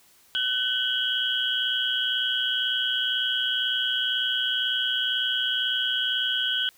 sine tone cluster, 1514 / 2914 / 3036 / 3278 Hz, F#6 / F#7 / F#7 / G#7, +39 / -27 / +44 / -23 cents, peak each -29 / -32 / -28 / -27 dBFS, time 0.35-6.69 s, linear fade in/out 0 ms, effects white hiss -58 dBFS RMS until 6.77 s

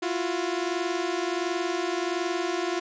sawtooth tone pair together, 338.6 / 360 Hz, E4 / F#4, +46 / -47 cents, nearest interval minor second, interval 107 cents, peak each -25 dBFS, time 0.02-2.8 s, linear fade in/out 10 ms, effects resampled to 16000 Hz

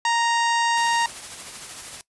harmonic tone, 932.3 Hz, A#5, in tune, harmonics 1 / 2 / 3 / 4 / 5 / 6 / 7 / 8 / 9, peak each -20 / -26 / -30 / -32 / -34 / -36 / -37 / -38 / -39 dBFS, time 0.05-1.06 s, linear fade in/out 2 ms
white noise with tremolo, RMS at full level -35 dBFS, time 0.77-2.01 s, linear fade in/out 0 ms, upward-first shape triangle, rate 13 Hz, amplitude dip 40%
effects noise-tail reverb RT60 0.1 s tail -20 dB re dry + resampled to 24000 Hz

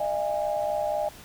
sine tone cluster, 608 / 672 / 821 Hz, D#5 / E5 / G#5, -40 / +33 / -20 cents, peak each -27 / -31 / -30 dBFS, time 0-1.09 s, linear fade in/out 5 ms, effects pink hiss -47 dBFS RMS until 1.24 s

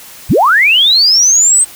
sine linear sweep, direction up, 34.92 to 8420 Hz, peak -5 dBFS, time 0.29-1.65 s, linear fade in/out 20 ms, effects white hiss -34 dBFS RMS until 1.75 s

